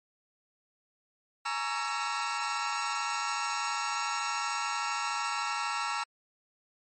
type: chord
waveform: sawtooth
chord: A# half-diminished seventh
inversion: third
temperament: just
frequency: 839.1 / 932.3 / 1118.8 / 1342.6 Hz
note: G#5 / A#5 / C#6 / E6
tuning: +18 / 0 / +16 / +31 cents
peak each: -34 / -32 / -34 / -30 dBFS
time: 1.45-6.04 s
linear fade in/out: 10 ms
effects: MP3 32 kbps